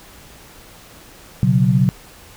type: chord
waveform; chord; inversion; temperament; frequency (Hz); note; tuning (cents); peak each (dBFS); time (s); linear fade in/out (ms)
sine; B suspended second; none; equal; 123.47 / 138.59 / 185; B2 / C#3 / F#3; 0 / 0 / 0; -16; 1.43-1.89; 0
effects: pink hiss -43 dBFS RMS until 2.36 s